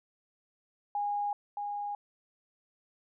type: tone with echo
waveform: sine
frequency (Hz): 820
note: G#5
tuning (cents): -22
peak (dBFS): -29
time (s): 0.95-1.33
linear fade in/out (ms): 2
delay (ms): 620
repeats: 1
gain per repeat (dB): -4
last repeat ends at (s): 1.95
effects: none